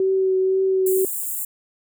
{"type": "tone with vibrato", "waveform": "sine", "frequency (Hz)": 379.3, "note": "F#4", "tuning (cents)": 43, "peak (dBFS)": -16, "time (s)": [0, 1.05], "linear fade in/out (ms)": 2, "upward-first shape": "triangle", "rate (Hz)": 2, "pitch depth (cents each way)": 18}
{"type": "high-pass noise", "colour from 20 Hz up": "white", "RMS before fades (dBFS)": -27, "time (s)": [0.86, 1.45], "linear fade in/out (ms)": 5, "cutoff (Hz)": 7200, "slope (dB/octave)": 96}
{"effects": []}